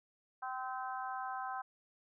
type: harmonic tone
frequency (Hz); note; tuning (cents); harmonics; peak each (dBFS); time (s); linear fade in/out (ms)
257.8; C4; -26; 3 / 4 / 5 / 6; -41 / -43 / -45 / -47; 0.42-1.62; 10
effects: none